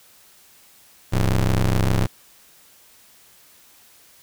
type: ring-modulated tone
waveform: 30% pulse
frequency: 65.41 Hz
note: C2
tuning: in tune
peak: -11 dBFS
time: 1.12-2.07 s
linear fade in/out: 20 ms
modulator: 46.2 Hz
effects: white hiss -52 dBFS RMS until 4.22 s